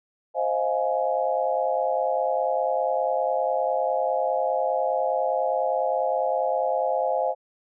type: chord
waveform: sine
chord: F minor seventh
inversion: second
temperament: just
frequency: 523.8 / 628.6 / 698.5 / 838.1 Hz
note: C5 / Eb5 / F5 / Ab5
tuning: +2 / +18 / 0 / +16 cents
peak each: -26 / -27 / -27 / -28 dBFS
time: 0.34-7.35 s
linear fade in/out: 50 ms
effects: none